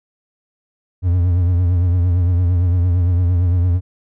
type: tone with vibrato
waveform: triangle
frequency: 88.6 Hz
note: F2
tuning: 25 cents sharp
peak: -10 dBFS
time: 1.02-3.81 s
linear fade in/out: 50 ms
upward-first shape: triangle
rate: 8.8 Hz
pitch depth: 79 cents each way
effects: none